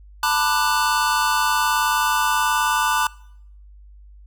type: chord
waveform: square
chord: B minor seventh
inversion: third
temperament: just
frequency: 889 / 987.8 / 1185.3 / 1481.6 Hz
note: A5 / B5 / D6 / F#6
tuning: +18 / 0 / +16 / +2 cents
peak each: -24 dBFS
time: 0.23-3.07 s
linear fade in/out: 2 ms
effects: noise-tail reverb RT60 0.7 s tail -23 dB re dry + added 50 Hz sine -42 dBFS peak until 4.26 s